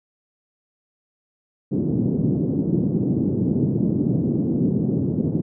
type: band-pass noise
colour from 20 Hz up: pink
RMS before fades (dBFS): -21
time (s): 1.71-5.42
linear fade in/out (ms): 20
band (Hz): 130 to 340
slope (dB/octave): 24
effects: none